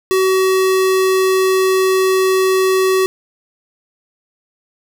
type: tone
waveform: square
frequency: 377.8 Hz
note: F#4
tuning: 36 cents sharp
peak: -12 dBFS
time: 0.11-3.06 s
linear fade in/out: 0 ms
effects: none